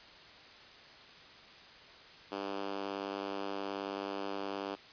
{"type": "tone with high-pass filter", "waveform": "5% pulse", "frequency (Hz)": 98.8, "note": "G2", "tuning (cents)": 14, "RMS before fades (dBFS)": -39, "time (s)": [2.31, 4.76], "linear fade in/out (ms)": 20, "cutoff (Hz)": 300, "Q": 1.7, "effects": ["white hiss -54 dBFS RMS until 4.92 s", "resampled to 11025 Hz"]}